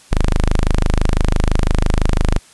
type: tone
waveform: sawtooth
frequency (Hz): 25.96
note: G#0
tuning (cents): 0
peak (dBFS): -8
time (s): 0.11-2.39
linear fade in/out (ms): 10
effects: white hiss -46 dBFS RMS until 2.53 s + resampled to 24000 Hz